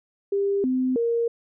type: tone with pitch steps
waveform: sine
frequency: 398.6 / 256.8 / 466.4 Hz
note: G4 / C4 / A#4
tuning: +29 / -32 / +1 cents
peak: -20 dBFS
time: 0.32-1.28 s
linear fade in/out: 5 ms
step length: 320 ms
effects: none